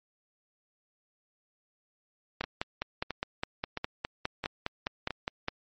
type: two click trains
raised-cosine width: 0.3 ms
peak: -17 / -14 dBFS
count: 5 / 16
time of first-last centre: 2.44-5.107 / 2.41-5.484 s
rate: 1.5 / 4.88 Hz
effects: MP3 32 kbps